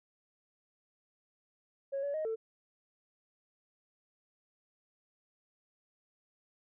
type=tone with pitch steps; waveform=sine; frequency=550 / 568 / 624 / 446.4 Hz; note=C#5 / C#5 / D#5 / A4; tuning=-14 / +42 / +5 / +25 cents; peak=-31 dBFS; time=1.92-2.36 s; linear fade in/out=20 ms; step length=110 ms; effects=tanh soft clip ceiling -29 dBFS